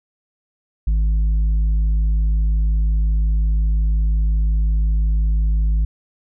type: tone with tanh clipping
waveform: triangle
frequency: 52.8 Hz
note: G#1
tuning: 29 cents sharp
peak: -15 dBFS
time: 0.87-5.85 s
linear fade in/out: 5 ms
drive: 9 dB
effects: none